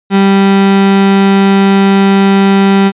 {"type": "tone", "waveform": "35% pulse", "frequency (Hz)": 196, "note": "G3", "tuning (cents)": 0, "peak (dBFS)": -3, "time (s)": [0.1, 2.92], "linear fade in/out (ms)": 50, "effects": ["resampled to 8000 Hz"]}